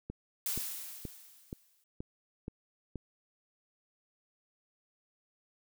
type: click train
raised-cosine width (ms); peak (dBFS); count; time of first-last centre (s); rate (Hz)
3; -26; 7; 0.1-2.957; 2.1
type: noise with exponential decay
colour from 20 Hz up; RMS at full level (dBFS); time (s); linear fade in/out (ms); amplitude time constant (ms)
blue; -33; 0.46-1.84; 2; 300
effects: none